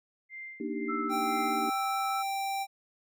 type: tone with tremolo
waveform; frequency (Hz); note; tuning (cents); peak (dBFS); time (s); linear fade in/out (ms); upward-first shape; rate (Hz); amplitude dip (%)
sine; 2093; C7; 0; -39; 0.29-1.72; 50; sine; 2; 85
type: chord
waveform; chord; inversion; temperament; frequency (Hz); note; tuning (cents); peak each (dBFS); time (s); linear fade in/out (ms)
sine; Eb major seventh; second; equal; 233.1 / 293.7 / 311.1 / 392; Bb3 / D4 / Eb4 / G4; 0 / 0 / 0 / 0; -37; 0.6-1.7; 5
type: tone with vibrato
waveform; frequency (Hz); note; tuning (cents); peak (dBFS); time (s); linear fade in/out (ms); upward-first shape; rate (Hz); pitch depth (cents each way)
sine; 1318.5; E6; 0; -32; 0.88-2.23; 20; triangle; 4.8; 12
type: tone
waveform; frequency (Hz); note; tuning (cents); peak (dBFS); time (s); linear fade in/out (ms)
square; 784; G5; 0; -31; 1.09-2.67; 50
effects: none